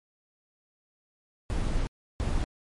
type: noise bursts at uneven times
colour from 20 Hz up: brown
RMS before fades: -27 dBFS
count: 2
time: 1.5-1.87 / 2.2-2.44 s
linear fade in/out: 0 ms
effects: MP3 48 kbps